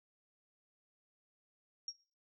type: tone with exponential decay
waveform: sine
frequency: 5588 Hz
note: F8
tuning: in tune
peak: -35 dBFS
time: 1.88-1.97 s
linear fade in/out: 2 ms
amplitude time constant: 19 ms
effects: noise-tail reverb RT60 0.4 s tail -20 dB re dry